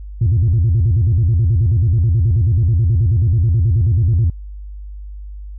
sine tone with vibrato, 98 Hz, G2, in tune, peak -9 dBFS, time 0.21-4.3 s, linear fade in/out 5 ms, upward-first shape square, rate 9.3 Hz, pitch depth 280 cents each way, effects tanh soft clip ceiling -8 dBFS + added 50 Hz sine -28 dBFS peak until 5.58 s

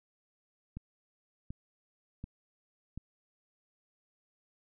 click train, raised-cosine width 5 ms, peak -28 dBFS, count 4, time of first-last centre 0.77-2.976 s, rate 1.36 Hz, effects none

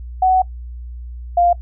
sine tone pair in turn, 747 / 698.1 Hz, F#5 / F5, +16 / -1 cents, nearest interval minor second, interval 117 cents, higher first, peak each -10 dBFS, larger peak neither, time 0.22-0.42 / 1.37-1.53 s, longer first, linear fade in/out 5 ms, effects noise-tail reverb RT60 0.1 s tail -22 dB re dry + added 60 Hz sine -28 dBFS peak until 1.61 s

